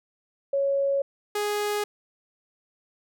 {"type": "tone pair in turn", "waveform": ["sine", "sawtooth"], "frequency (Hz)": [554.4, 415.3], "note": ["C#5", "G#4"], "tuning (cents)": [0, 0], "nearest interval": "perfect fourth", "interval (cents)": 500, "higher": "first", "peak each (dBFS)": -21, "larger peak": "neither", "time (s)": [[0.53, 1.02], [1.35, 1.84]], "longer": "neither", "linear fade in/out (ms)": 5, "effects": []}